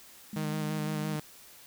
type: tone with pitch glide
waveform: sine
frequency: 207.7 to 205.2 Hz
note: G#3 to G#3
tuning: 0 to -21 cents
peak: -35 dBFS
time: 0.33-1.16 s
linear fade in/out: 2 ms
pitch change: -21 cents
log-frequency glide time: 0.64-0.99 s
type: tone with vibrato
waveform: sawtooth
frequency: 153.9 Hz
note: D#3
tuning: 19 cents flat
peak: -28 dBFS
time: 0.36-1.2 s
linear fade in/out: 5 ms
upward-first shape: square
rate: 5.9 Hz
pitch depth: 18 cents each way
effects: white hiss -53 dBFS RMS until 1.66 s